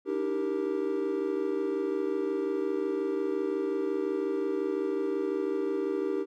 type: chord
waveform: triangle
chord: Eb major seventh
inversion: third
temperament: equal with one note detuned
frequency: 293.7 / 319.3 / 392 / 466.2 Hz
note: D4 / Eb4 / G4 / Bb4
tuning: 0 / +45 / 0 / 0 cents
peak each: -33 / -33 / -28 / -33 dBFS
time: 0.05-6.26 s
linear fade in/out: 50 ms
effects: none

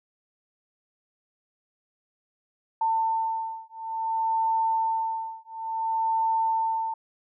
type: beating tone pair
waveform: sine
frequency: 896 / 896.57 Hz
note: A5 / A5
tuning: +31 / +32 cents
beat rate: 0.57 Hz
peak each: -27 dBFS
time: 2.81-6.94 s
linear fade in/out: 5 ms
effects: none

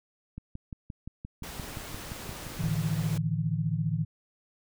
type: click train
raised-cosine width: 5 ms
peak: -26 dBFS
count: 14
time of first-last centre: 0.38-2.641 s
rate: 5.75 Hz
type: noise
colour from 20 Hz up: pink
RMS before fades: -41 dBFS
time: 1.43-3.18 s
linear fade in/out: 5 ms
type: chord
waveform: sine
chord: A suspended fourth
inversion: none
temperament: equal with one note detuned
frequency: 110 / 150 / 164.81 Hz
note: A2 / D3 / E3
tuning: 0 / +37 / 0 cents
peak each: -32 / -30 / -30 dBFS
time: 2.59-4.05 s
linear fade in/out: 10 ms
effects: none

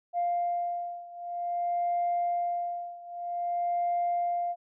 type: beating tone pair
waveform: sine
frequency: 698.5 / 699.02 Hz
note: F5 / F5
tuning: 0 / +1 cents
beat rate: 0.52 Hz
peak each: -29 / -31 dBFS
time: 0.13-4.56 s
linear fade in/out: 50 ms
effects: tanh soft clip ceiling -21 dBFS

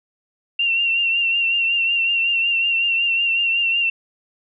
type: tone with vibrato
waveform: sine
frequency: 2747 Hz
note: F7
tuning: 29 cents flat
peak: -16 dBFS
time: 0.59-3.9 s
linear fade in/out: 5 ms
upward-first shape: triangle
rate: 5.4 Hz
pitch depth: 46 cents each way
effects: none

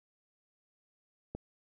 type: click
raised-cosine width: 2 ms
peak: -25 dBFS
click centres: 1.35 s
effects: none

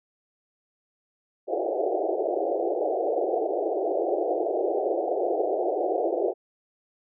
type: band-pass noise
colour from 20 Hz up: pink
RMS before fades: -26 dBFS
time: 1.47-6.34 s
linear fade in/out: 50 ms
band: 330 to 760 Hz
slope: 96 dB/octave
effects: none

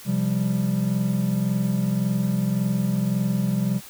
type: chord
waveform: triangle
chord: C suspended fourth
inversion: none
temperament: just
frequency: 130.81 / 174.42 / 196.22 Hz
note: C3 / F3 / G3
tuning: 0 / -2 / +2 cents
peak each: -24 / -24 / -21 dBFS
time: 0.05-3.81 s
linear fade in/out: 50 ms
effects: white hiss -43 dBFS RMS until 3.89 s

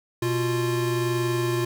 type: tone pair together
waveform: square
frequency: 123.47 / 349.2 Hz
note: B2 / F4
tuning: 0 / 0 cents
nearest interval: octave + tritone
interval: 1800 cents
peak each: -27 / -25 dBFS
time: 0.22-1.65 s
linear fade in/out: 5 ms
effects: none

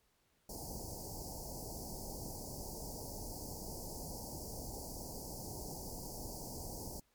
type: band-stop noise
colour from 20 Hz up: pink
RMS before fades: -45 dBFS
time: 0.49-7 s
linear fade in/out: 5 ms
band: 940 to 4600 Hz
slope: 96 dB/octave
effects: pink hiss -75 dBFS RMS until 7.14 s + MP3 96 kbps

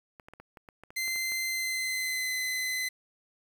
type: clicks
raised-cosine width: 0.5 ms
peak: -32 dBFS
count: 11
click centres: 0.198 / 0.285 / 0.336 / 0.4 / 0.572 / 0.688 / 0.836 / 0.905 / 1.079 / 1.16 / 1.32 s
type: tone with pitch glide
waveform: sawtooth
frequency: 2073 to 2032 Hz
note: C7 to B6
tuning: -17 to +49 cents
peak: -26 dBFS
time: 0.96-2.89 s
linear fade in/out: 10 ms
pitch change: -34 cents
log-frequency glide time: 1.48-2.36 s
effects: 9-bit

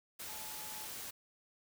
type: tone in noise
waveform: sine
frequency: 860 Hz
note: A5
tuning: 40 cents flat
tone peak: -53 dBFS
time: 0.28-0.86 s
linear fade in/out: 10 ms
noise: white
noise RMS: -45 dBFS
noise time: 0.19-1.11 s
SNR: -11 dB
effects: none

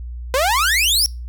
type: exponential sweep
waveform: sawtooth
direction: up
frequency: 493.9 to 5660 Hz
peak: -11 dBFS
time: 0.34-1.06 s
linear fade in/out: 0 ms
effects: noise-tail reverb RT60 0.3 s tail -25 dB re dry + added 60 Hz sine -27 dBFS peak until 1.28 s

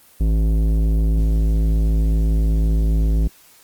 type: tone with tanh clipping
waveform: sine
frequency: 53.9 Hz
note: A1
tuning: 35 cents flat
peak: -16 dBFS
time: 0.2-3.28 s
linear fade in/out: 10 ms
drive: 14 dB
effects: white hiss -50 dBFS RMS until 3.63 s + Opus 24 kbps

